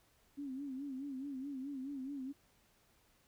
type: tone with vibrato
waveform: sine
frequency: 272.3 Hz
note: C#4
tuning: 31 cents flat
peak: -40 dBFS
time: 0.37-2.33 s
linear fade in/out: 20 ms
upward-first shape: sine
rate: 4.7 Hz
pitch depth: 100 cents each way
effects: pink hiss -71 dBFS RMS until 3.27 s